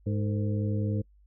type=harmonic tone with a mistuned harmonic; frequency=103.6 Hz; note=G#2; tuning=4 cents flat; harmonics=1 / 2 / 3 / 4 / 5; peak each=-27 / -33 / -37 / -39 / -41 dBFS; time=0.06-1.02 s; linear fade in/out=10 ms; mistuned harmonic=4; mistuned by=+130 cents; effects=noise-tail reverb RT60 0.1 s tail -26 dB re dry + added 50 Hz sine -56 dBFS peak until 1.26 s